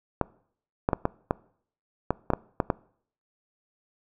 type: clicks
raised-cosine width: 1 ms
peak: -8 dBFS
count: 10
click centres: 0.213 / 0.889 / 0.932 / 1.054 / 1.309 / 2.106 / 2.303 / 2.335 / 2.602 / 2.702 s
effects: noise-tail reverb RT60 0.6 s tail -23 dB re dry